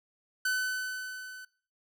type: tone with level ramp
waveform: 45% pulse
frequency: 1510 Hz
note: F#6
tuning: 35 cents sharp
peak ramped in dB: -26 to -44 dBFS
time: 0.45-1.45 s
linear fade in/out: 5 ms
effects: noise-tail reverb RT60 0.5 s tail -22 dB re dry